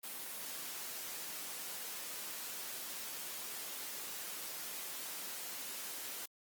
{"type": "noise", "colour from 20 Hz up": "white", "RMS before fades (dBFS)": -44, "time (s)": [0.03, 6.26], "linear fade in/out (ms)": 10, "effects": ["high-pass 200 Hz 12 dB/octave", "Opus 24 kbps"]}